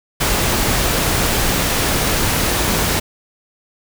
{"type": "noise", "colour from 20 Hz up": "pink", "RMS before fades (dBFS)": -17, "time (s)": [0.2, 3], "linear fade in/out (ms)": 10, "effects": []}